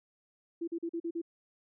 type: tone bursts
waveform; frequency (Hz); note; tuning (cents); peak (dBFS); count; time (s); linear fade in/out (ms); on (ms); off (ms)
sine; 335.8; E4; +32; -32; 6; 0.61-1.217; 10; 67; 41
effects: none